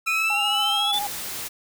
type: tone with tremolo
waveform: sawtooth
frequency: 1318.5 Hz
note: E6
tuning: in tune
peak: -22 dBFS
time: 0.06-0.92 s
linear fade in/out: 10 ms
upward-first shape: triangle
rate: 2.2 Hz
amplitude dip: 35%
type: exponential sweep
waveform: triangle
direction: up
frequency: 2441 to 3520 Hz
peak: -20 dBFS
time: 0.07-0.99 s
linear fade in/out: 5 ms
type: tone with vibrato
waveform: sine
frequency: 817 Hz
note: G#5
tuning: 29 cents flat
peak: -26 dBFS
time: 0.3-1.07 s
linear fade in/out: 2 ms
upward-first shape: sine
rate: 14 Hz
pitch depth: 36 cents each way
type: noise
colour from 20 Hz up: white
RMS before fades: -32 dBFS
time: 0.92-1.49 s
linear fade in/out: 20 ms
effects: none